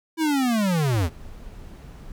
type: linear sweep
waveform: square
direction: down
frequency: 330 to 73.42 Hz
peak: -20 dBFS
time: 0.17-1.1 s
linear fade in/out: 50 ms
type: noise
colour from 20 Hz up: brown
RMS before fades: -40 dBFS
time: 0.94-2.12 s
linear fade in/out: 2 ms
effects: none